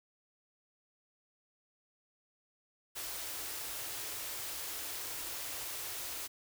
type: band-stop noise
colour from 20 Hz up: white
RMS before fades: -41 dBFS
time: 2.95-6.28 s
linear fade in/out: 20 ms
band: 140 to 270 Hz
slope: 96 dB/octave
effects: none